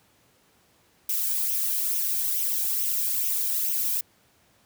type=noise with flanger; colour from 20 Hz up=violet; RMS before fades=-26 dBFS; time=1.09-4.01 s; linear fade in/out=5 ms; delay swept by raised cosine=0.33 to 1.29 ms; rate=2.3 Hz; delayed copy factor=+0.5; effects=pink hiss -62 dBFS RMS until 4.65 s + high-pass 80 Hz 12 dB/octave